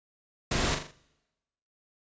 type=noise with echo; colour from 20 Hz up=pink; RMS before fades=-28 dBFS; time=0.51-0.75 s; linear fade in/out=5 ms; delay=41 ms; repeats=4; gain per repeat=-6 dB; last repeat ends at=0.914 s; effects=noise-tail reverb RT60 1.0 s tail -23 dB re dry + resampled to 16000 Hz